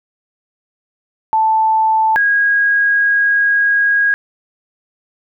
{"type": "tone pair in turn", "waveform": "sine", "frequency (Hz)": [880, 1641.7], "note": ["A5", "G#6"], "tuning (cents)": [0, -20], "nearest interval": "major seventh", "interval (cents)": 1080, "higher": "second", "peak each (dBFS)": -10, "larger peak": "neither", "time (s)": [[1.33, 2.16], [2.16, 4.14]], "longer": "second", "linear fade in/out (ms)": 0, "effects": []}